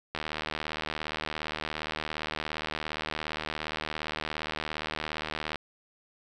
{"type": "click train", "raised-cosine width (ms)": 0.3, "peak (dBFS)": -16, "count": 419, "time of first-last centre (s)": [0.15, 5.558], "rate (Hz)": 77.3, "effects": []}